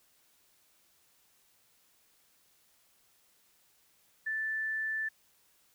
sine tone, 1760 Hz, A6, in tune, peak -31 dBFS, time 4.26-5.09 s, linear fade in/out 10 ms, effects white hiss -68 dBFS RMS until 5.74 s

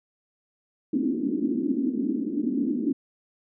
white band-pass noise, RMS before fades -26 dBFS, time 0.93-2.93 s, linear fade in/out 5 ms, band 230 to 310 Hz, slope 48 dB/octave, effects none

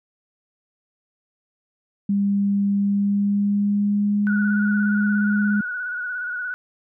sine tone with pitch glide, 200.4 to 206.7 Hz, G3 to G#3, +38 to -8 cents, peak -17 dBFS, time 2.09-5.61 s, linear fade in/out 5 ms, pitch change +54 cents, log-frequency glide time 2.76-4.53 s
sine tone with vibrato, 1466 Hz, F#6, 16 cents flat, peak -25 dBFS, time 4.27-6.54 s, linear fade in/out 0 ms, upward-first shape square, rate 17 Hz, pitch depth 33 cents each way
effects none

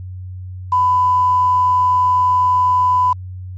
sine tone with quantisation, 1000 Hz, B5, 21 cents sharp, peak -11 dBFS, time 0.72-3.13 s, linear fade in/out 5 ms, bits 6, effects added 92 Hz sine -27 dBFS peak until 3.57 s + resampled to 16000 Hz

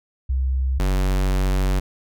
sine / square tone pair in turn, 65.41 / 47.21 Hz, C2 / F#1, 0 / +36 cents, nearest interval tritone, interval 564 cents, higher first, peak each -18 dBFS, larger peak neither, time 0.29-0.79 / 0.79-1.8 s, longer second, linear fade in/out 10 ms, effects none

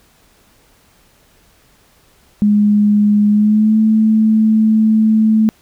sine tone with pitch glide, 207.7 to 218.5 Hz, G#3 to A3, 0 to -12 cents, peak -8 dBFS, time 2.42-5.49 s, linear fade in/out 0 ms, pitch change +88 cents, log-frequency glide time 3.29-3.78 s, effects pink hiss -52 dBFS RMS until 5.61 s

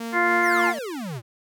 sawtooth tone with tremolo, 230.2 Hz, A#3, 22 cents flat, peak -25 dBFS, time 0-0.79 s, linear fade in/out 5 ms, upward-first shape sine, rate 3.6 Hz, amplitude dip 40%
harmonic tone, 349.2 Hz, F4, in tune, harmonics 1 / 2 / 3 / 4 / 5 / 6, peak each -25 / -25 / -25 / -25 / -25 / -25 dBFS, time 0.12-0.74 s, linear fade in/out 50 ms
square exponential sweep, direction down, 2349 to 107.1 Hz, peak -30 dBFS, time 0.41-1.22 s, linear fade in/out 50 ms
effects none

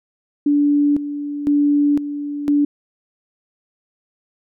sine tone with tremolo, 290 Hz, D4, 22 cents flat, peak -12 dBFS, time 0.46-2.65 s, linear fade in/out 5 ms, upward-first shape square, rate 0.99 Hz, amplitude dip 70%, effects none

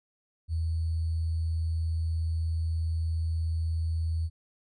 sine tone with sample-and-hold, 81.6 Hz, E2, 17 cents flat, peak -26 dBFS, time 0.48-4.3 s, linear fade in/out 50 ms, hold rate 4410 Hz, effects resampled to 22050 Hz

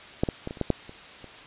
clicks, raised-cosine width 2 ms, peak -8 / -13 / -18 / -21 / -30 / -12 / -7 / -29 / -30 dBFS, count 9, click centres 0.235 / 0.288 / 0.474 / 0.509 / 0.572 / 0.613 / 0.703 / 0.894 / 1.243 s, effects white hiss -45 dBFS RMS until 1.46 s + resampled to 8000 Hz

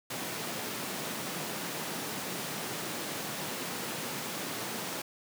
pink high-pass noise, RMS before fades -37 dBFS, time 0.1-5.02 s, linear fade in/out 5 ms, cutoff 150 Hz, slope 24 dB/octave, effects none

